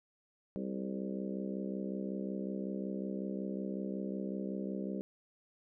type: harmonic tone with a mistuned harmonic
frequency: 65.41 Hz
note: C2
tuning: in tune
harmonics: 3 / 4 / 5 / 6 / 7 / 8 / 9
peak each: -38 / -44 / -44 / -45 / -49 / -47 / -50 dBFS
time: 0.56-5.01 s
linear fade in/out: 0 ms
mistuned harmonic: 7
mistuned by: -42 cents
effects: none